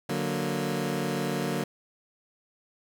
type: chord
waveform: 20% pulse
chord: D augmented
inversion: none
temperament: equal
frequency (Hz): 146.83 / 185 / 233.1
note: D3 / F#3 / A#3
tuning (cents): 0 / 0 / 0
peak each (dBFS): -27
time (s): 0.09-1.64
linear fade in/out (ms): 5
effects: none